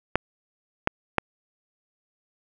clicks, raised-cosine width 0.5 ms, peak -4 dBFS, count 3, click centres 0.156 / 0.874 / 1.183 s, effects none

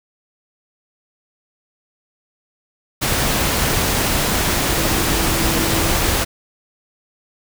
sine tone in noise, 329.4 Hz, E4, 1 cent flat, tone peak -25 dBFS, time 4.69-5.93 s, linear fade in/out 20 ms, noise pink, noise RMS -18 dBFS, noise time 3.01-6.25 s, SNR -10 dB, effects none

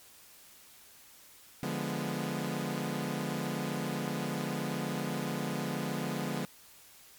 sawtooth chord, D diminished seventh, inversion none, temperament equal, 146.83 / 174.61 / 207.7 / 246.9 Hz, D3 / F3 / Ab3 / Cb4, 0 / 0 / 0 / 0 cents, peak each -34 dBFS, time 1.63-6.45 s, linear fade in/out 0 ms, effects white hiss -56 dBFS RMS until 7.18 s + MP3 96 kbps

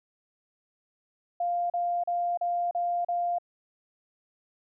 sine tone bursts, 699 Hz, F5, 1 cent sharp, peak -25 dBFS, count 6, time 1.4-3.385 s, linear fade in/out 5 ms, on 300 ms, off 37 ms, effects none

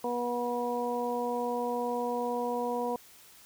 harmonic tone, 242.2 Hz, B3, 34 cents flat, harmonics 1 / 2 / 3 / 4, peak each -36 / -32 / -36 / -35 dBFS, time 0.04-2.96 s, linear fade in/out 2 ms, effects white hiss -55 dBFS RMS until 3.45 s

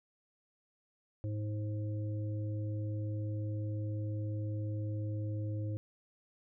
harmonic tone, 105.7 Hz, G#2, 31 cents sharp, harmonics 1 / 3 / 5, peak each -34 / -44 / -48 dBFS, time 1.24-5.77 s, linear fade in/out 0 ms, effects none

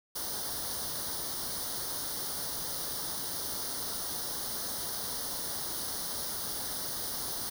white noise with comb filter, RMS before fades -36 dBFS, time 0.15-7.5 s, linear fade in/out 10 ms, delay 0.2 ms, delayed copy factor +0.85, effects none

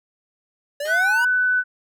square exponential sweep, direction up, 566 to 987.8 Hz, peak -25 dBFS, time 0.8-1.25 s, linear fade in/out 5 ms
5% pulse tone with exponential decay, 412.1 Hz, G#4, 13 cents flat, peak -25 dBFS, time 0.85-1.22 s, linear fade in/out 5 ms, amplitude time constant 80 ms
sine tone, 1498 Hz, F#6, 21 cents sharp, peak -16 dBFS, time 0.87-1.64 s, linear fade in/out 50 ms
effects none

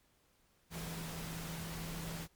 sine tone in noise, 164.81 Hz, E3, in tune, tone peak -43 dBFS, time 0.7-2.28 s, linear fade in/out 50 ms, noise pink, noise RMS -45 dBFS, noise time 0.7-2.28 s, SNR -1 dB, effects pink hiss -72 dBFS RMS until 2.35 s + MP3 96 kbps

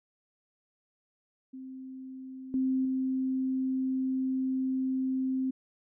sine tone with level steps, 261.6 Hz, C4, in tune, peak -40 / -25 / -27 dBFS, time 1.53-5.51 s, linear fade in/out 10 ms, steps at 2.54 / 2.85 s, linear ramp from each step 2 ms, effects none

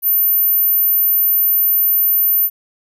sine tone, 13480 Hz, G#9, 25 cents sharp, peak -11 dBFS, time 0.02-2.5 s, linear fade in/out 50 ms, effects none

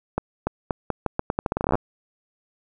accelerating click train, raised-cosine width 1 ms, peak -8 dBFS, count 20, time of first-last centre 0.18-1.754 s, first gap 290 ms, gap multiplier 0.82, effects none

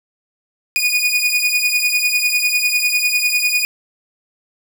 sawtooth beating tone pair, 2458 / 2468 Hz, D#7 / D#7, -22 / -15 cents, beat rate 10 Hz, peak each -14 dBFS, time 0.76-3.65 s, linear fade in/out 0 ms, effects none

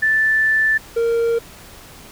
sine / triangle tone pair in turn, 1760 / 463.7 Hz, A6 / A#4, 0 / -9 cents, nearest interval octave + major seventh, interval 2309 cents, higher first, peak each -13 dBFS, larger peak neither, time 0.02-0.78 / 0.96-1.39 s, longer first, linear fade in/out 10 ms, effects pink hiss -41 dBFS RMS until 2.11 s

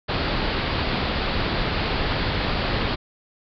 pink low-pass noise, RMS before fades -24 dBFS, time 0.08-2.96 s, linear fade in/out 20 ms, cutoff 4800 Hz, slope 96 dB/octave, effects none

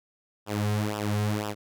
sawtooth tone with flanger, 104.8 Hz, G#2, 16 cents sharp, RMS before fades -28 dBFS, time 0.46-1.55 s, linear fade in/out 50 ms, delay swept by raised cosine 0.46 to 3.46 ms, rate 2 Hz, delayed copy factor -0.85, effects none

